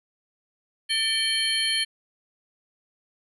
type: tone cluster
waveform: sine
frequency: 1780 / 2308 / 3122 / 4314 / 10780 Hz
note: A6 / D7 / G7 / C#8 / E9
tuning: +20 / -31 / -8 / -48 / +38 cents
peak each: -31 / -31 / -25 / -27 / -33 dBFS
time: 0.89-1.85 s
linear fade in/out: 20 ms
effects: none